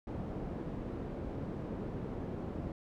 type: low-pass noise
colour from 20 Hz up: white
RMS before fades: -40 dBFS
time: 0.07-2.72 s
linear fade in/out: 2 ms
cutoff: 330 Hz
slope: 12 dB/octave
effects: none